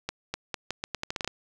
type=accelerating click train; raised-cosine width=0.2 ms; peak=-13 dBFS; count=12; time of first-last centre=0.09-1.276 s; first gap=250 ms; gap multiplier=0.81; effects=none